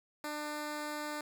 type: tone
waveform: 10% pulse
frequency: 299 Hz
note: D4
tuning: 31 cents sharp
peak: -29 dBFS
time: 0.24-1.21 s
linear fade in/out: 2 ms
effects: none